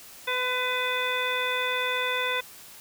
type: harmonic tone with a mistuned harmonic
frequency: 501 Hz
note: B4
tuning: 25 cents sharp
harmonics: 1 / 2 / 3 / 4 / 5 / 7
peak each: -32 / -32 / -32 / -32 / -32 / -32 dBFS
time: 0.27-2.41 s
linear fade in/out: 10 ms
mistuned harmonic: 2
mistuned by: +16 cents
effects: white hiss -47 dBFS RMS until 2.8 s